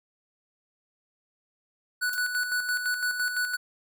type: tone with tremolo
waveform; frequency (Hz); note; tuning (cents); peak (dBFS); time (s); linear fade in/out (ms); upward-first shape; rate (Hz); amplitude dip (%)
square; 1480; F#6; 0; -25; 2.01-3.57; 20; square; 5.9; 50
type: noise with exponential decay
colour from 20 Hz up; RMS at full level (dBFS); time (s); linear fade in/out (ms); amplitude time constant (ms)
violet; -30; 2.13-2.21; 1; 17
effects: none